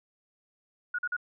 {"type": "tone bursts", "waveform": "sine", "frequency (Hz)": 1452, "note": "F#6", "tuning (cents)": -33, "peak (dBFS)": -28, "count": 3, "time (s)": [0.94, 1.166], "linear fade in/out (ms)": 5, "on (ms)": 46, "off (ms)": 44, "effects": []}